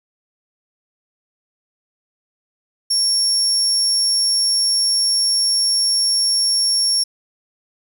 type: tone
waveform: 35% pulse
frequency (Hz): 5500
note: F8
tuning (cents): -27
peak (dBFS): -12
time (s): 2.9-7.04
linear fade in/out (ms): 10
effects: none

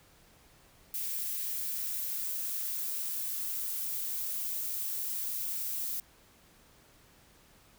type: noise with high-pass filter sweep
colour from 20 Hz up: violet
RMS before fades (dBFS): -35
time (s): 0.94-6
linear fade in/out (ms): 2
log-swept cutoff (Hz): 1900 to 410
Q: 1.4
effects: pink hiss -61 dBFS RMS until 7.78 s

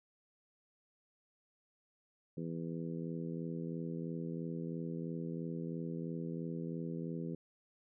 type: harmonic tone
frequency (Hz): 83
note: E2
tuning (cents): +12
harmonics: 2 / 3 / 4 / 5 / 6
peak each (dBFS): -40 / -44 / -46 / -48 / -50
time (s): 2.37-7.35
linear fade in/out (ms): 5
effects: none

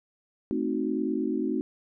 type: chord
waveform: sine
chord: A diminished seventh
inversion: none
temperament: equal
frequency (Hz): 220 / 261.6 / 311.1 / 370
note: A3 / C4 / Eb4 / Gb4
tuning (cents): 0 / 0 / 0 / 0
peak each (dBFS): -32 / -30 / -30 / -32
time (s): 0.51-1.61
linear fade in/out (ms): 0
effects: none

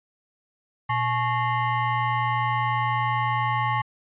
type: tone with frequency modulation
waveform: sine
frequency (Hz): 120.9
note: B2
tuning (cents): -36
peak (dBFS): -21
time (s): 0.89-3.82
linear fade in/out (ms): 10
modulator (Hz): 978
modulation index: 1.6
effects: resampled to 8000 Hz

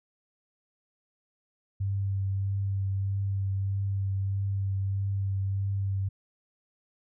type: tone with vibrato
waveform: sine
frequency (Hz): 97.9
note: G2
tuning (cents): -2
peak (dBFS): -26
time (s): 1.8-6.09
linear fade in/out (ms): 10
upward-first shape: triangle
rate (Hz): 1.6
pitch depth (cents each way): 18
effects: none

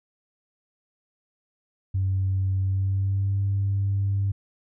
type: tone with pitch glide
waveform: sine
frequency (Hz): 95.4 to 98.94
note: G2 to G2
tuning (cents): -47 to +17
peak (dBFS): -20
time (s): 1.94-4.32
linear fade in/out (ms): 10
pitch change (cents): +64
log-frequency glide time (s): 2.61-3.4
effects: tanh soft clip ceiling -17 dBFS

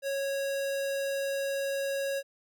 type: tone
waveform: square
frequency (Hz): 551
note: C#5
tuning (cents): -11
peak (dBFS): -30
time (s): 0.02-2.23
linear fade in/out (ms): 50
effects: none

